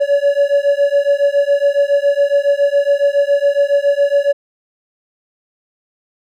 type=beating tone pair; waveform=triangle; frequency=564 / 571.2 Hz; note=C#5 / D5; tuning=+30 / -48 cents; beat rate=7.2 Hz; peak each=-12 dBFS; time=0-4.33 s; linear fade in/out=20 ms; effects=none